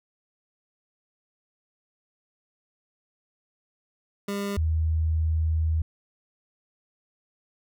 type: tone pair in turn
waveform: 25% pulse / sine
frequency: 201 / 79.77 Hz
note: G3 / D#2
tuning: +44 / +44 cents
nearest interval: octave + major third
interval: 1600 cents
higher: first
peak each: -24 / -21 dBFS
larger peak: second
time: 4.28-4.57 / 4.57-5.82 s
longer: second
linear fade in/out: 5 ms
effects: none